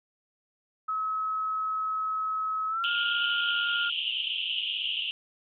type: tone with pitch glide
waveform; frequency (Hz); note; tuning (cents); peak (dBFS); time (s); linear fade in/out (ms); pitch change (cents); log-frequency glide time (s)
sine; 1285 to 1409.4; E6 to F6; -45 to +15; -27; 0.88-3.9; 10; +160; 2.68-2.89
type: band-pass noise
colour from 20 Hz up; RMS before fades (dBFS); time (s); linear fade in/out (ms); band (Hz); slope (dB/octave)
pink; -31; 2.84-5.11; 0; 2800 to 3200; 96
effects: none